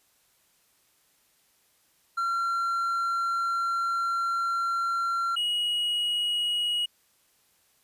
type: tone pair in turn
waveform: triangle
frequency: 1369 / 2901 Hz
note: F6 / F#7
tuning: -35 / -35 cents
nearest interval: octave + minor second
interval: 1300 cents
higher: second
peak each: -23 dBFS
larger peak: neither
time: 2.17-5.36 / 5.36-6.86 s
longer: first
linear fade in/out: 10 ms
effects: white hiss -66 dBFS RMS until 7.83 s + resampled to 32000 Hz